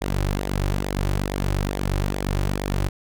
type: tone with flanger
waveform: sawtooth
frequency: 48.51 Hz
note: G1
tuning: 17 cents flat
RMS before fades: -24 dBFS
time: 0.01-2.89 s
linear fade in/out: 10 ms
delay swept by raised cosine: 0.69 to 4.49 ms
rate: 2.3 Hz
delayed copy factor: -0.6
effects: none